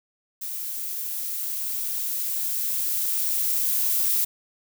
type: noise with level ramp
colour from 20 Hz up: violet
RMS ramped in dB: -32 to -22 dBFS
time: 0.41-4.25 s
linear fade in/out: 10 ms
effects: none